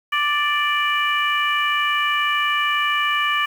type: harmonic tone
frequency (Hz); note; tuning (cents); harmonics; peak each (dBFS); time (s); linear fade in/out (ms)
587.3; D5; 0; 2 / 3 / 4 / 5; -21 / -23 / -24 / -25; 0.12-3.46; 10
effects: 7-bit